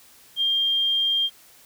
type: tone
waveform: sine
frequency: 3199 Hz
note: G7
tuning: 34 cents sharp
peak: -19 dBFS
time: 0.36-1.3 s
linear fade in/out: 50 ms
effects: white hiss -52 dBFS RMS until 1.65 s